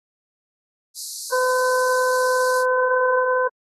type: high-pass noise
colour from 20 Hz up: pink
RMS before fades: -32 dBFS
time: 0.94-2.65 s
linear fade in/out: 50 ms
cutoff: 4100 Hz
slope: 96 dB/octave
type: harmonic tone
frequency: 508 Hz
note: B4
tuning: 49 cents sharp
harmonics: 1 / 2 / 3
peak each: -19 / -22 / -24 dBFS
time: 1.32-3.48 s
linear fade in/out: 10 ms
effects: AAC 32 kbps